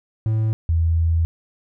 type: tone pair in turn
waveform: triangle / sine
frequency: 110 / 82.41 Hz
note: A2 / E2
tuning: 0 / 0 cents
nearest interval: perfect fourth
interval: 500 cents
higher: first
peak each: -15 dBFS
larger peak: neither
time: 0.26-0.53 / 0.69-1.25 s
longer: second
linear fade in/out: 0 ms
effects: none